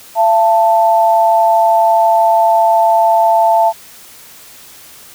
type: tone pair together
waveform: sine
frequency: 678 / 883.8 Hz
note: E5 / A5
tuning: +49 / +7 cents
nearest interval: perfect fourth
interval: 458 cents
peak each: -10 dBFS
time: 0.15-3.73 s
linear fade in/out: 50 ms
effects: white hiss -38 dBFS RMS until 5.14 s